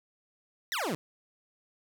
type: exponential sweep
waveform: 20% pulse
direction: down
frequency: 2034 to 137 Hz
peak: -25 dBFS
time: 0.72-0.95 s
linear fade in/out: 0 ms
effects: none